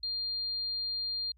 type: tone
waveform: sine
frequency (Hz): 4200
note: C8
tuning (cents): +6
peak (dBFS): -31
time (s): 0.03-1.32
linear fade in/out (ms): 5
effects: added 60 Hz sine -59 dBFS peak until 1.37 s + MP3 48 kbps